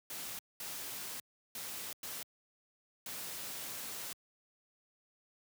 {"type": "noise bursts at uneven times", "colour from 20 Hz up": "white", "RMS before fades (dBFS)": -43, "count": 5, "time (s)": [[0.1, 0.39], [0.6, 1.2], [1.55, 1.93], [2.03, 2.23], [3.06, 4.13]], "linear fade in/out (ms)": 2, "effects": ["high-pass 80 Hz 12 dB/octave"]}